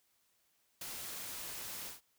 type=noise with ADSR envelope; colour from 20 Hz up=white; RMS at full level=-42 dBFS; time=0.81-2.01 s; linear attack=5 ms; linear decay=15 ms; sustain=-2 dB; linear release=150 ms; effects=white hiss -75 dBFS RMS until 2.18 s